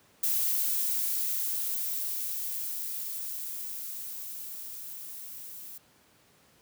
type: noise with level ramp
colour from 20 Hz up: violet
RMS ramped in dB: -27 to -44 dBFS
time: 0.23-5.78 s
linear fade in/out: 5 ms
effects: pink hiss -62 dBFS RMS until 6.61 s + high-pass 100 Hz 12 dB/octave